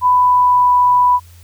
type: tone with pitch glide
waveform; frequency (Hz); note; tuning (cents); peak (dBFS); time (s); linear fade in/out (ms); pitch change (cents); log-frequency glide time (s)
sine; 996 to 988.5; B5 to B5; +14 to +1; -8; 0.01-1.2; 50; -13; 0.11-0.71
effects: added 86 Hz sine -39 dBFS peak until 1.43 s + white hiss -49 dBFS RMS until 1.43 s